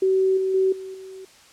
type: tone with level steps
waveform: sine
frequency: 380 Hz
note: F#4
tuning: 46 cents sharp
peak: -16 / -20 / -16 / -32 / -36 dBFS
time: 0.02-1.25 s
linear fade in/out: 5 ms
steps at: 0.37 / 0.54 / 0.72 / 0.94 s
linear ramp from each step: 5 ms
effects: white hiss -51 dBFS RMS until 1.52 s + low-pass 8000 Hz 12 dB/octave